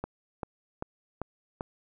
click train, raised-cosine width 1 ms, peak -19 dBFS, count 5, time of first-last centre 0.04-1.609 s, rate 2.55 Hz, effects none

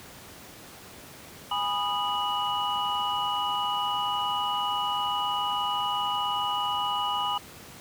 sine tone cluster, 821 / 986 / 1235 / 2930 Hz, G#5 / B5 / D#6 / F#7, -20 / -3 / -13 / -18 cents, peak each -31 dBFS, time 1.51-7.38 s, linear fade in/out 5 ms, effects pink hiss -46 dBFS RMS until 7.8 s + high-pass 80 Hz 12 dB/octave

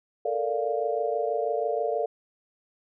sine chord, Bb major seventh, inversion third, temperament equal, 440 / 466.2 / 587.3 / 698.5 Hz, A4 / Bb4 / D5 / F5, 0 / 0 / 0 / 0 cents, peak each -30 dBFS, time 0.25-2.06 s, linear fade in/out 5 ms, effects none

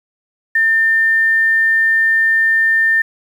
sine tone, 1800 Hz, A6, 39 cents sharp, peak -10 dBFS, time 0.55-3.02 s, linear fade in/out 5 ms, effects 7-bit

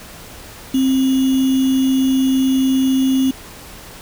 sine tone with sample-and-hold, 264 Hz, C4, 16 cents sharp, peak -12 dBFS, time 0.74-3.31 s, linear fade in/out 5 ms, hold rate 3150 Hz, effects pink hiss -37 dBFS RMS until 4.01 s

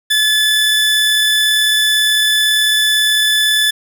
45% pulse tone pair together, 1723 / 3484 Hz, A6 / A7, -37 / -18 cents, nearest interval octave, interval 1219 cents, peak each -15 / -13 dBFS, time 0.1-3.71 s, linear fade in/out 10 ms, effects none

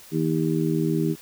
harmonic tone, 79.8 Hz, D#2, 44 cents sharp, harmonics 2 / 3 / 4 / 5, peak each -24 / -28 / -25 / -28 dBFS, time 0.11-1.16 s, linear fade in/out 50 ms, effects white hiss -47 dBFS RMS until 1.21 s

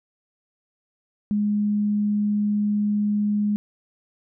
sine tone, 207.7 Hz, G#3, in tune, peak -19 dBFS, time 1.31-3.56 s, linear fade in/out 0 ms, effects none

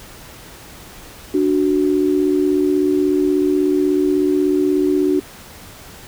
sine tone pair together, 294 / 370.4 Hz, D4 / F#4, +2 / +2 cents, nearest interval major third, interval 400 cents, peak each -16 dBFS, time 1.34-5.2 s, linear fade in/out 5 ms, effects pink hiss -39 dBFS RMS until 6.07 s

